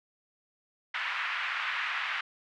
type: band-pass noise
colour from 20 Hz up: white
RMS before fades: -33 dBFS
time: 0.94-2.21 s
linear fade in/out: 5 ms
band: 1100 to 2500 Hz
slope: 24 dB/octave
effects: none